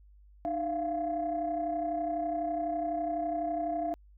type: tone cluster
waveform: sine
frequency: 304.7 / 684 / 716 Hz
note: D#4 / F5 / F5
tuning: -36 / -36 / +43 cents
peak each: -35 / -30 / -39 dBFS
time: 0.45-3.94 s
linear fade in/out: 0 ms
effects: tanh soft clip ceiling -22 dBFS + added 50 Hz sine -54 dBFS peak until 4.17 s